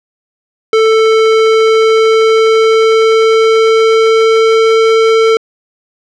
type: tone with pitch glide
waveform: square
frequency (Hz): 442.5 to 447.4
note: A4 to A4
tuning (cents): +10 to +29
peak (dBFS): -6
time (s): 0.73-5.37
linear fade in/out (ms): 2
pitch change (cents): +19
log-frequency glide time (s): 1.23-4.77
effects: low-pass 4000 Hz 12 dB/octave